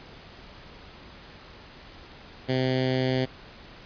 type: tone with notch filter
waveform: 10% pulse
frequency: 129.5 Hz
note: C3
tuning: 17 cents flat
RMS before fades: -25 dBFS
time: 2.48-3.26 s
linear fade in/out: 20 ms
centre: 1100 Hz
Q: 0.76
effects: pink hiss -47 dBFS RMS until 3.85 s + resampled to 11025 Hz